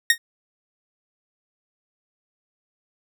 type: tone with exponential decay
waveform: sawtooth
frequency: 1857 Hz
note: A#6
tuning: 7 cents flat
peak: -6 dBFS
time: 0.1-0.18 s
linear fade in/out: 2 ms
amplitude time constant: 17 ms
effects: none